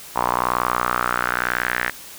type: tone with band-pass filter sweep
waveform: sawtooth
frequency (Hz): 61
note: B1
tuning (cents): -21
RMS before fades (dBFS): -22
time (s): 0.15-1.91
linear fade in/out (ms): 20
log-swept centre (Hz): 960 to 1800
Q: 4.6
effects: white hiss -39 dBFS RMS until 2.18 s